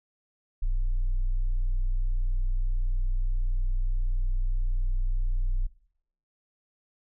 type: tone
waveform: sine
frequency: 30.8 Hz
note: B0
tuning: 4 cents flat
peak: -20 dBFS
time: 0.62-5.67 s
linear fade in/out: 10 ms
effects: noise-tail reverb RT60 0.7 s tail -22 dB re dry + tanh soft clip ceiling -22 dBFS